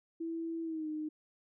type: tone with pitch glide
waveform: sine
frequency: 329.6 to 307.5 Hz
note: E4 to D#4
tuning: 0 to -20 cents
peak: -35 dBFS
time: 0.2-1.09 s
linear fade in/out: 10 ms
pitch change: -120 cents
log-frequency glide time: 0.63-0.88 s
effects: none